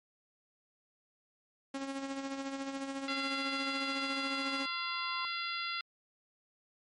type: tone with tremolo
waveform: sawtooth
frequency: 272.6 Hz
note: C#4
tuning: 29 cents flat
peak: -31 dBFS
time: 1.74-4.66 s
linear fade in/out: 5 ms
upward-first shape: sine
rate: 14 Hz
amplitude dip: 50%
type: tone with exponential growth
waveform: sine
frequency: 1042 Hz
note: C6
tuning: 7 cents flat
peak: -37 dBFS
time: 2.62-5.25 s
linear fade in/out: 0 ms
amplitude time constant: 570 ms
type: harmonic tone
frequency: 686 Hz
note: F5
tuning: 31 cents flat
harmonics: 2 / 3 / 4 / 5 / 6 / 7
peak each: -39 / -41 / -42 / -43 / -44 / -44 dBFS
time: 3.08-5.81 s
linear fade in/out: 2 ms
effects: low-pass 9000 Hz 12 dB/octave + MP3 48 kbps